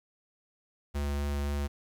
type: tone with vibrato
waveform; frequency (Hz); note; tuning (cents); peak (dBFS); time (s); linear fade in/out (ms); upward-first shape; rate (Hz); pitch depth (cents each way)
square; 71.6; D2; -43; -30; 0.94-1.68; 20; triangle; 3.8; 11
effects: 10-bit